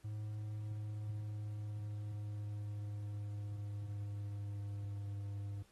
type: tone with pitch glide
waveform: triangle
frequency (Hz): 106.2 to 100.94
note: G#2 to G#2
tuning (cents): +39 to -49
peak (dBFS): -38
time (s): 0.04-5.63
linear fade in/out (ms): 10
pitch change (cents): -88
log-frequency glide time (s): 0.53-5.29
effects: pink hiss -70 dBFS RMS until 5.71 s + AAC 32 kbps